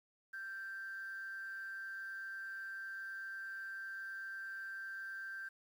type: tone with amplitude modulation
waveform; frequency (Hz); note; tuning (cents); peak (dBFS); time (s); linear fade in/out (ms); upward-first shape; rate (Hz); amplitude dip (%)
sine; 1568; G6; 0; -39; 0.33-5.49; 10; sine; 195; 50
effects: tanh soft clip ceiling -38 dBFS + 11-bit